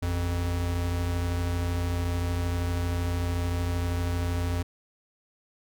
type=tone pair together; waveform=square; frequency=55 / 87.31 Hz; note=A1 / F2; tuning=0 / 0 cents; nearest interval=minor sixth; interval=800 cents; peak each=-34 / -27 dBFS; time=0.02-4.63 s; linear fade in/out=10 ms; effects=none